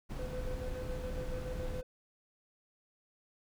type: noise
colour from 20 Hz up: brown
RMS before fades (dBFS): -39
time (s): 0.09-1.82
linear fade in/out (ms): 20
type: tone with tremolo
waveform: triangle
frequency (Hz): 507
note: B4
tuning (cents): +45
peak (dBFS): -38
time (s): 0.19-1.83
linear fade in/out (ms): 2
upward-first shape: square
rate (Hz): 7.1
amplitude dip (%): 50
effects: none